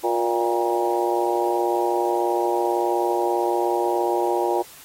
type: harmonic tone with a mistuned harmonic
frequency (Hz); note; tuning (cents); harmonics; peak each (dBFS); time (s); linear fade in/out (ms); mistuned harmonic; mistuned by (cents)
118.3; A#2; +26; 3 / 4 / 5 / 6 / 7 / 8; -23 / -27 / -28 / -30 / -25 / -28; 0.03-4.63; 20; 7; -45
effects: white hiss -45 dBFS RMS until 4.84 s + AAC 48 kbps